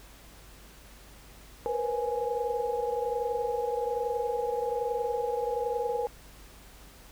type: tone cluster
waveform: sine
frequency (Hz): 473.1 / 494.3 / 525 / 833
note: A#4 / B4 / C5 / G#5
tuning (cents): +26 / +1 / +6 / +5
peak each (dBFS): -31 / -33 / -38 / -33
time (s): 1.66-6.07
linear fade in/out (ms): 0
effects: added 50 Hz sine -53 dBFS peak until 7.11 s + pink hiss -53 dBFS RMS until 7.11 s